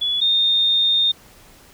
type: tone pair in turn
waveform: sine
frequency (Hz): 3413 / 3654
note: G#7 / A#7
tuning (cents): +47 / -35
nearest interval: minor second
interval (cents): 118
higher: second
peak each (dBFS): -18 / -14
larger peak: second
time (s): 0.01-0.21 / 0.21-1.12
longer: second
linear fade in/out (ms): 10
effects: pink hiss -48 dBFS RMS until 1.73 s